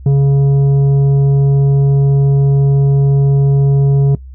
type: tone with tanh clipping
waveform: sine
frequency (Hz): 139.1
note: C#3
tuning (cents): +6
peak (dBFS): -8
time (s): 0.06-4.15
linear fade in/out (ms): 2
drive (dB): 7
effects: noise-tail reverb RT60 0.1 s tail -20 dB re dry + added 65 Hz sine -29 dBFS peak until 4.34 s